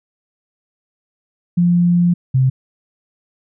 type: tone pair in turn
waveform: sine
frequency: 174.61 / 130.81 Hz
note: F3 / C3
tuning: 0 / 0 cents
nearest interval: perfect fourth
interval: 500 cents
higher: first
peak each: -10 dBFS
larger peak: neither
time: 1.57-2.14 / 2.34-2.5 s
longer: first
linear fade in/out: 10 ms
effects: none